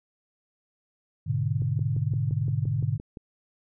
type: chord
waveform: sine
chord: G# diminished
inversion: none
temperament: equal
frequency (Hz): 103.83 / 123.47 / 146.83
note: G#2 / B2 / D3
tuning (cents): 0 / 0 / 0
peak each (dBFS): -28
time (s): 1.26-2.98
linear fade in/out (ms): 20
type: click train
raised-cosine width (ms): 3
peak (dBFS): -26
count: 10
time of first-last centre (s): 1.62-3.172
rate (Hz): 5.8
effects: none